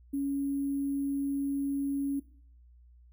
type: tone with sample-and-hold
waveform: sine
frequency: 278.5 Hz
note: C#4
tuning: 8 cents sharp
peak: -28 dBFS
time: 0.13-2.2 s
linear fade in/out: 10 ms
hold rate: 11025 Hz
effects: noise-tail reverb RT60 0.5 s tail -18 dB re dry + added 60 Hz sine -54 dBFS peak until 3.12 s